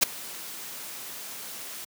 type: noise with ADSR envelope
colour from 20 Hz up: white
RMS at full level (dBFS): -17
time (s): 0.01-1.85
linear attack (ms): 20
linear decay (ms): 10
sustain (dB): -22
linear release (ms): 9
effects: high-pass 150 Hz 12 dB/octave